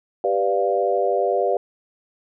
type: chord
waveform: sine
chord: G dominant seventh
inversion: none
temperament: equal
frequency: 392 / 493.9 / 587.3 / 698.5 Hz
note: G4 / B4 / D5 / F5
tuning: 0 / 0 / 0 / 0 cents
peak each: -23 dBFS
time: 0.24-1.57 s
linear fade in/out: 2 ms
effects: none